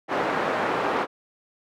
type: band-pass noise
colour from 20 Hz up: pink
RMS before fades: -25 dBFS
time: 0.08-1.07 s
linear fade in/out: 50 ms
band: 390 to 1400 Hz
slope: 12 dB/octave
effects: none